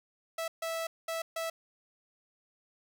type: tone bursts at uneven times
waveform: sawtooth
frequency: 656 Hz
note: E5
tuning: 9 cents flat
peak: -29 dBFS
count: 4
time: 0.38-0.48 / 0.62-0.87 / 1.08-1.22 / 1.36-1.5 s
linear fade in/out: 5 ms
effects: none